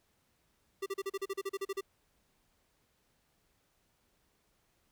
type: tone bursts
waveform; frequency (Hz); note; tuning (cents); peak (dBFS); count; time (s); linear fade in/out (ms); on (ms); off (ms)
square; 391.3; G4; -3; -34; 13; 0.82-1.81; 10; 42; 37
effects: pink hiss -74 dBFS RMS until 4.91 s